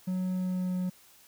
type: tone with pitch glide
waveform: triangle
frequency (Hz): 184.4 to 182.49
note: F#3 to F#3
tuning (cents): -6 to -24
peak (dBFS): -26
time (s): 0.07-0.9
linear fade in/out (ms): 10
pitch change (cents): -18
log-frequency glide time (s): 0.33-0.76
effects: white hiss -58 dBFS RMS until 1.27 s